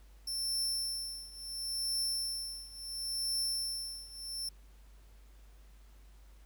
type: tone with tremolo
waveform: sawtooth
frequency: 5370 Hz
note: E8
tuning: 31 cents sharp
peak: -28 dBFS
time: 0.27-4.49 s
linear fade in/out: 5 ms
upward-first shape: triangle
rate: 0.72 Hz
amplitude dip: 90%
effects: added 50 Hz sine -54 dBFS peak until 6.45 s + pink hiss -67 dBFS RMS until 6.45 s